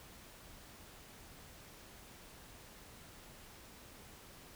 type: silence
effects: pink hiss -56 dBFS RMS until 4.55 s